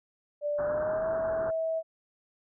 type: tone with pitch glide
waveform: sine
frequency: 587.3 to 647.9 Hz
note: D5 to E5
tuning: 0 to -30 cents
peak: -27 dBFS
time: 0.41-1.83 s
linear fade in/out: 50 ms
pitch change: +170 cents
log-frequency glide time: 0.62-1.09 s
type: low-pass noise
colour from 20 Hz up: white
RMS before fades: -39 dBFS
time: 0.58-1.51 s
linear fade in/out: 10 ms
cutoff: 1600 Hz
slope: 96 dB/octave
effects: none